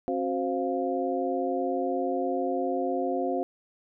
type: tone cluster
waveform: sine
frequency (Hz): 269.4 / 369.2 / 523 / 700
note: C#4 / F#4 / C5 / F5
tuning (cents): -49 / -4 / -1 / +4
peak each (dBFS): -31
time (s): 0.08-3.43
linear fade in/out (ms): 0
effects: none